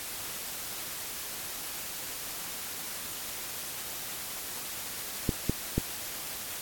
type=clicks; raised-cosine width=3 ms; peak=-12 dBFS; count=3; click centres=5.292 / 5.496 / 5.78 s; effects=white hiss -38 dBFS RMS until 6.61 s + AAC 64 kbps